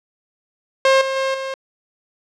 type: tone with level steps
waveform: sawtooth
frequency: 534 Hz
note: C5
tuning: 35 cents sharp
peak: -7 / -16 / -14 / -20 dBFS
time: 0.85-1.54 s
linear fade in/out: 2 ms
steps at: 1.01 / 1.16 / 1.34 s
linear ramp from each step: 5 ms
effects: low-pass 5000 Hz 12 dB/octave